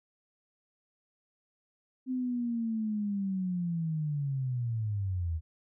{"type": "linear sweep", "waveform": "sine", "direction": "down", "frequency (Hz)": [259.7, 77.78], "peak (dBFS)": -29, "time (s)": [2.06, 5.41], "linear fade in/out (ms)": 50, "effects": []}